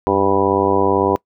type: harmonic tone with a mistuned harmonic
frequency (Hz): 98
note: G2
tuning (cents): 0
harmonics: 1 / 2 / 3 / 4 / 5 / 6 / 7 / 8 / 9 / 10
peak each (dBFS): -27 / -26 / -21 / -18 / -20 / -25 / -26 / -24 / -27 / -20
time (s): 0.07-1.16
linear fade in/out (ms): 0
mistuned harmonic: 1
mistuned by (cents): -150
effects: noise-tail reverb RT60 0.1 s tail -23 dB re dry